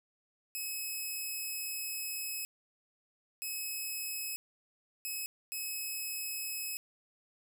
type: tone bursts at uneven times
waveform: 5% pulse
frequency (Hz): 2566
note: E7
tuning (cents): -47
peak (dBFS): -27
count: 4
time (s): 0.55-2.45 / 3.42-4.36 / 5.05-5.26 / 5.52-6.77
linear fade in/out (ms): 0
effects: none